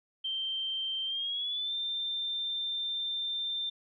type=tone with pitch glide; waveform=sine; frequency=3136 to 3582 Hz; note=G7 to A7; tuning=0 to +30 cents; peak=-31 dBFS; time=0.24-3.7 s; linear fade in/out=10 ms; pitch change=+230 cents; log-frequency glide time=1.05-1.74 s; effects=none